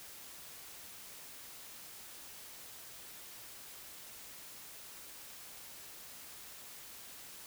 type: silence
effects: white hiss -51 dBFS RMS until 7.46 s